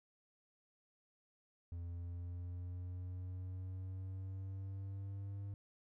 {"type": "linear sweep", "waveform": "triangle", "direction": "up", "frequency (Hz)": [85.6, 100], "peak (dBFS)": -40, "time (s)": [1.72, 5.54], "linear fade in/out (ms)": 0, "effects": []}